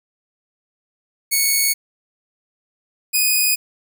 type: tone pair in turn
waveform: 5% pulse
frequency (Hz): 2217 / 2483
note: C#7 / D#7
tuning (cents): 0 / -4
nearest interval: major second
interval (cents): 196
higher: second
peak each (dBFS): -5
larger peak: neither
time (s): 1.31-1.74 / 3.13-3.56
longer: neither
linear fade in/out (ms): 20
effects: none